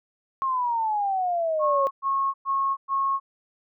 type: exponential sweep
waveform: sine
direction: down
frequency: 1087 to 540 Hz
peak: -22 dBFS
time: 0.42-1.87 s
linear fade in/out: 0 ms
type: tone bursts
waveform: sine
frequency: 1091 Hz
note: C#6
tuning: 28 cents flat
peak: -21 dBFS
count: 4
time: 1.59-3.2 s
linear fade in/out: 50 ms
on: 320 ms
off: 110 ms
effects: none